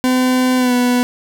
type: tone with pitch glide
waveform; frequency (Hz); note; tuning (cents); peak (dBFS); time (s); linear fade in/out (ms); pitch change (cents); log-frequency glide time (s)
40% pulse; 254.7 to 246.6; C4 to B3; -46 to -2; -11; 0.04-1.03; 0; -56; 0.57-0.73
effects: none